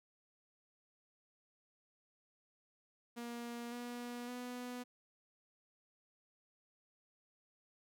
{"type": "tone with pitch steps", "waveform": "sawtooth", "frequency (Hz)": [237.1, 241.9, 246.9], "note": ["A#3", "B3", "B3"], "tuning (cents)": [30, -36, 0], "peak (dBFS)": -39, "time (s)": [3.16, 4.84], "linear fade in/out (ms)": 20, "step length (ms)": 560, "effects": []}